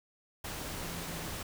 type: tone in noise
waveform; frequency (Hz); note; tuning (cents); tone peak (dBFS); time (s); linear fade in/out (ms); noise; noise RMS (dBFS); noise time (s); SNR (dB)
sine; 168.6; E3; +39; -44; 0.83-1.34; 5; pink; -40; 0.44-1.43; -7
effects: none